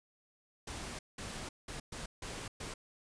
pink noise bursts at uneven times, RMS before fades -43 dBFS, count 6, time 0.67-0.99 / 1.18-1.49 / 1.68-1.8 / 1.92-2.06 / 2.22-2.48 / 2.6-2.74 s, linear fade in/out 5 ms, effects resampled to 22050 Hz

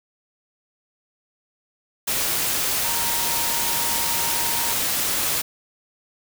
sine tone in noise, 932.3 Hz, A#5, in tune, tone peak -31 dBFS, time 2.84-4.73 s, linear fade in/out 10 ms, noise white, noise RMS -23 dBFS, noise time 2.07-5.42 s, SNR -11 dB, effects none

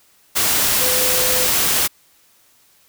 sine tone in noise, 506 Hz, B4, 42 cents sharp, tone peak -24 dBFS, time 0.8-1.47 s, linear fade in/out 20 ms, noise white, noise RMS -17 dBFS, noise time 0.35-1.88 s, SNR -10 dB, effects white hiss -55 dBFS RMS until 2.88 s

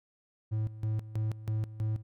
triangle tone with tremolo, 108.8 Hz, A2, 19 cents flat, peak -26 dBFS, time 0.51-2.03 s, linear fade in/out 20 ms, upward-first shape square, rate 3.1 Hz, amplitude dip 80%, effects none

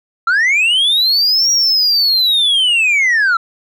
sine linear two-way sweep, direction up then down, 1318.5 to 5700 to 1318.5 Hz, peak -7 dBFS, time 0.27-3.37 s, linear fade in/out 5 ms, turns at 1.51 s, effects tanh soft clip ceiling -9 dBFS

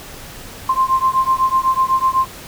sine beating tone pair, 1046.5 / 1054.5 Hz, C6 / C6, 0 / +13 cents, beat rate 8 Hz, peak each -16 dBFS, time 0.69-2.26 s, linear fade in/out 5 ms, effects pink hiss -35 dBFS RMS until 2.47 s

